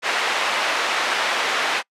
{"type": "band-pass noise", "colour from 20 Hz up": "white", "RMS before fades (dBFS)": -22, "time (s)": [0.02, 1.83], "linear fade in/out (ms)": 50, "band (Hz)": [550, 2400], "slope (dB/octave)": 12, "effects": ["noise-tail reverb RT60 0.1 s tail -26 dB re dry", "low-pass 11000 Hz 12 dB/octave"]}